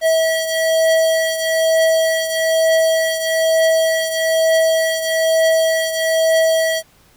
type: beating tone pair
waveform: square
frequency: 647 / 648.1 Hz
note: E5 / E5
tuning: -32 / -30 cents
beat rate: 1.1 Hz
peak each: -15 / -21 dBFS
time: 0.01-6.83 s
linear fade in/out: 50 ms
effects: pink hiss -52 dBFS RMS until 7.16 s